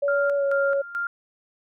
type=tone with pitch glide; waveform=sine; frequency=567 to 556 Hz; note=C#5 to C#5; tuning=+39 to +5 cents; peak=-20 dBFS; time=0.02-0.82 s; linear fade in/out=10 ms; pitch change=-34 cents; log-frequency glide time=0.36-0.44 s
type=tone with tremolo; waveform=sine; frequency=1396.9 Hz; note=F6; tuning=in tune; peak=-24 dBFS; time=0.08-1.07 s; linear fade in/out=2 ms; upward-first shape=square; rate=2.3 Hz; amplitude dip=75%
effects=none